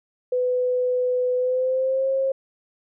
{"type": "tone with pitch glide", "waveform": "sine", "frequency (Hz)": [500, 535.9], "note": ["B4", "C5"], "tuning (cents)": [21, 41], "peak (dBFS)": -19, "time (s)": [0.32, 2.32], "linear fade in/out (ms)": 5, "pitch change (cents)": 120, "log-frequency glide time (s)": [1.36, 2.08], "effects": []}